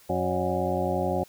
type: harmonic tone with a mistuned harmonic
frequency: 91.2 Hz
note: F#2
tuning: 24 cents flat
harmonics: 1 / 2 / 3 / 4 / 6 / 7 / 8 / 9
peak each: -33 / -32 / -35 / -31 / -30 / -33 / -31 / -35 dBFS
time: 0.09-1.24 s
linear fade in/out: 10 ms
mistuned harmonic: 7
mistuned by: -91 cents
effects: white hiss -55 dBFS RMS until 1.28 s